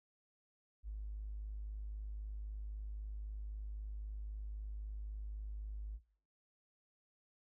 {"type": "tone with tanh clipping", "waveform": "triangle", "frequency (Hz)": 51.91, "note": "G#1", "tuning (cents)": 0, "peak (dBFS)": -40, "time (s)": [0.83, 6], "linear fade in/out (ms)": 50, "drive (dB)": 2, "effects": ["noise-tail reverb RT60 0.5 s tail -20 dB re dry"]}